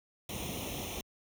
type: noise with comb filter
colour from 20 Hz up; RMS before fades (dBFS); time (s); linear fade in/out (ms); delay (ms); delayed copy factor
pink; -38; 0.29-1.01; 2; 0.32; +0.8
effects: high-pass 60 Hz 12 dB/octave